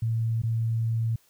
sine tone with dropouts, 113.7 Hz, A#2, 43 cents flat, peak -23 dBFS, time 0.02-1.16 s, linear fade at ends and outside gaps 5 ms, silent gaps 0.419-0.434 s, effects white hiss -63 dBFS RMS until 1.29 s

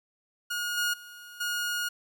sawtooth tone with level steps, 1436 Hz, F6, 48 cents sharp, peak -26 / -22 / -41 / -25 dBFS, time 0.5-1.89 s, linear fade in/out 10 ms, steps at 0.77 / 0.93 / 1.4 s, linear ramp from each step 10 ms, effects 10-bit

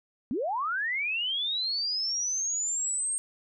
sine linear sweep, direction up, 209.6 to 8620 Hz, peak -27 dBFS, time 0.31-3.18 s, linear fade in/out 0 ms, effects none

